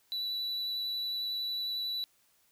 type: tone with vibrato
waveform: triangle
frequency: 3951 Hz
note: B7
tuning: in tune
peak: -31 dBFS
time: 0.12-2.04 s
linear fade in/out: 0 ms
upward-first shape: triangle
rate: 11 Hz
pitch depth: 11 cents each way
effects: white hiss -69 dBFS RMS until 2.51 s